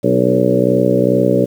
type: harmonic tone with a mistuned harmonic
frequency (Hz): 62.4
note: B1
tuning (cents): +19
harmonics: 2 / 3 / 4 / 5 / 6 / 7 / 8 / 9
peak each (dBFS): -20 / -18 / -19 / -19 / -20 / -18 / -19 / -17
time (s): 0.03-1.46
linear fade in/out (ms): 20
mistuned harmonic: 5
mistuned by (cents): -27
effects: 7-bit